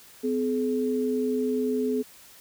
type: tone pair together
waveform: sine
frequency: 253.6 / 426.5 Hz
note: B3 / G#4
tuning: +46 / +46 cents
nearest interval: major sixth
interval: 900 cents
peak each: -26 dBFS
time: 0.23-2.03 s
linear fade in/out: 20 ms
effects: white hiss -51 dBFS RMS until 2.4 s